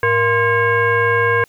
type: tone with frequency modulation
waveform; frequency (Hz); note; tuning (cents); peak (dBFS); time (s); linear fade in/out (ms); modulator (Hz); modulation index
sine; 1046.5; C6; 0; -12; 0.03-1.44; 2; 576; 1.6
effects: white hiss -55 dBFS RMS until 1.48 s